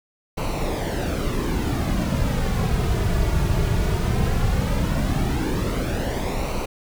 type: noise with flanger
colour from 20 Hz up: brown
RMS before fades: -22 dBFS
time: 0.37-6.66 s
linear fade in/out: 10 ms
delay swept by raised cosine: 0.58 to 3.88 ms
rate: 0.16 Hz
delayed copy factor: -0.6
effects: none